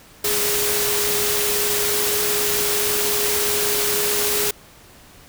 sine tone in noise, 415.3 Hz, G#4, in tune, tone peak -25 dBFS, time 0.24-4.51 s, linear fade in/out 5 ms, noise white, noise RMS -21 dBFS, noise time 0.24-4.51 s, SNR -7 dB, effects pink hiss -47 dBFS RMS until 5.28 s

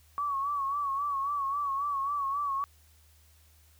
sine tone with vibrato, 1125 Hz, C#6, 25 cents sharp, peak -28 dBFS, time 0.18-2.64 s, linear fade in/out 0 ms, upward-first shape sine, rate 3.7 Hz, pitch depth 65 cents each way, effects added 77 Hz sine -59 dBFS peak until 3.79 s + white hiss -64 dBFS RMS until 3.79 s

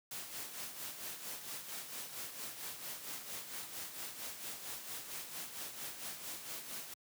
white noise with tremolo, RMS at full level -43 dBFS, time 0.11-6.94 s, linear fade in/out 5 ms, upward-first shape sine, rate 4.4 Hz, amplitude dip 55%, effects high-pass 100 Hz 12 dB/octave

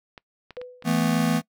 clicks, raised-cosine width 0.3 ms, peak -25 dBFS, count 6, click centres 0.178 / 0.507 / 0.568 / 0.615 / 0.824 / 0.881 s
sine tone with exponential decay, 498 Hz, B4, 14 cents sharp, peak -30 dBFS, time 0.57-1.02 s, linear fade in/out 2 ms, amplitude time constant 96 ms
square chord, E suspended fourth, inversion none, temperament just, 164.81 / 219.8 / 247.2 Hz, E3 / A3 / B3, 0 / -2 / +2 cents, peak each -25 dBFS, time 0.84-1.42 s, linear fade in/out 50 ms
effects noise-tail reverb RT60 0.1 s tail -23 dB re dry

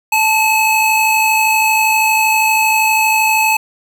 square tone pair together, 875.2 / 2573 Hz, A5 / E7, -9 / -43 cents, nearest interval octave + perfect fifth, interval 1866 cents, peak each -14 dBFS, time 0.12-3.57 s, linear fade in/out 5 ms, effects 7-bit

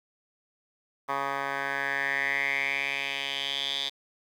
10% pulse tone with band-pass filter sweep, 138.59 Hz, C#3, in tune, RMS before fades -30 dBFS, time 1.08-3.9 s, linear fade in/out 20 ms, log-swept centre 1200 to 3700 Hz, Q 5.6, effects 9-bit

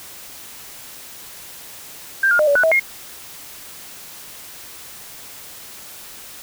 sine tone with pitch steps, 1581 / 1419 / 608 / 571 / 1481 / 646 / 2141 Hz, G6 / F6 / D#5 / D5 / F#6 / E5 / C7, +14 / +27 / -40 / -49 / +1 / -35 / +39 cents, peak -12 dBFS, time 2.23-2.797 s, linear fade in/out 5 ms, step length 81 ms, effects white hiss -38 dBFS RMS until 6.42 s

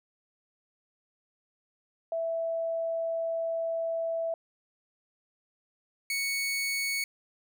sine / sawtooth tone pair in turn, 660 / 2220 Hz, E5 / C#7, +2 / +2 cents, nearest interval octave + major sixth, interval 2100 cents, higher second, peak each -28 / -25 dBFS, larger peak second, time 2.12-4.34 / 6.1-7.04 s, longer first, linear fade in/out 2 ms, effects none

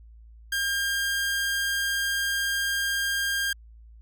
sawtooth tone, 1606 Hz, G6, 41 cents sharp, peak -21 dBFS, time 0.52-3.53 s, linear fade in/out 5 ms, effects added 56 Hz sine -46 dBFS peak until 4.01 s

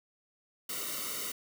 white noise with comb filter, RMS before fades -37 dBFS, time 0.69-1.32 s, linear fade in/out 5 ms, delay 1.2 ms, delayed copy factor -0.9, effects none

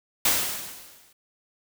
white noise with exponential decay, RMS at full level -19 dBFS, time 0.25-1.13 s, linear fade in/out 5 ms, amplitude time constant 190 ms, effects none

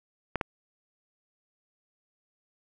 clicks, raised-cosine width 0.5 ms, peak -13 dBFS, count 2, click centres 0.357 / 0.412 s, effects none

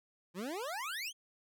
25% pulse exponential sweep, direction up, 164.81 to 3322 Hz, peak -34 dBFS, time 0.34-1.13 s, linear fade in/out 50 ms, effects none

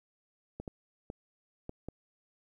clicks, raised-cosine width 2 ms, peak -26 dBFS, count 5, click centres 0.6 / 0.678 / 1.101 / 1.694 / 1.886 s, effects 11-bit

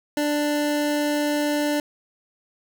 25% pulse tone, 294.9 Hz, D4, 7 cents sharp, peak -17 dBFS, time 0.17-1.8 s, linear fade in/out 2 ms, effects none

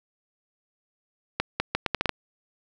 accelerating click train, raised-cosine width 0.3 ms, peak -7 dBFS, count 8, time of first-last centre 1.4-2.093 s, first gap 200 ms, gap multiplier 0.75, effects none

